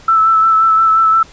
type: tone with vibrato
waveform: sine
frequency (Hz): 1318.5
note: E6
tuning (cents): 0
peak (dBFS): -7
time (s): 0.08-1.23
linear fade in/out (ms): 5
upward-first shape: sine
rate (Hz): 5.7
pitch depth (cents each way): 21
effects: pink hiss -41 dBFS RMS until 1.32 s + resampled to 16000 Hz